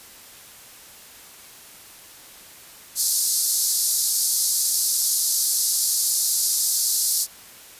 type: band-pass noise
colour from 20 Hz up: white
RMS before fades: -22 dBFS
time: 2.95-7.27 s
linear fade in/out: 50 ms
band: 4300 to 13000 Hz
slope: 48 dB/octave
effects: white hiss -45 dBFS RMS until 7.79 s + resampled to 32000 Hz